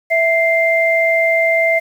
sine tone pair together, 659.3 / 2093 Hz, E5 / C7, 0 / 0 cents, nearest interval octave + minor sixth, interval 2000 cents, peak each -14 dBFS, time 0.1-1.8 s, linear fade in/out 20 ms, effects 7-bit

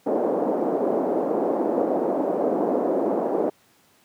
white band-pass noise, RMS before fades -23 dBFS, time 0.06-3.5 s, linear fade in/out 10 ms, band 240 to 630 Hz, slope 24 dB/octave, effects pink hiss -59 dBFS RMS until 4.04 s + high-pass 150 Hz 12 dB/octave

